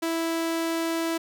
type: tone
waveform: sawtooth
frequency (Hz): 329.6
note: E4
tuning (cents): 0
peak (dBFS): -21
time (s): 0.02-1.18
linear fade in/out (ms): 10
effects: none